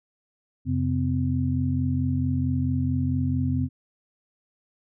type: tone cluster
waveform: sine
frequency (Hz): 89.4 / 133.9 / 255.3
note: F2 / C3 / C4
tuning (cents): +41 / +40 / -42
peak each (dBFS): -26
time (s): 0.65-3.69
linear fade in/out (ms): 50
effects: none